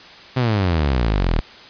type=exponential sweep; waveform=sawtooth; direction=down; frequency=132.2 to 36.71 Hz; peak=-12 dBFS; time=0.36-1.41 s; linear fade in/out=10 ms; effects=white hiss -41 dBFS RMS until 1.69 s + resampled to 11025 Hz